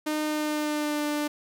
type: tone with pitch glide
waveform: sawtooth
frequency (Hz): 305.4 to 296.4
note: D#4 to D4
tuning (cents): -32 to +16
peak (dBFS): -22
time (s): 0.06-1.28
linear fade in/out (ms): 10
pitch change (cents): -52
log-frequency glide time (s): 0.23-1.05
effects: none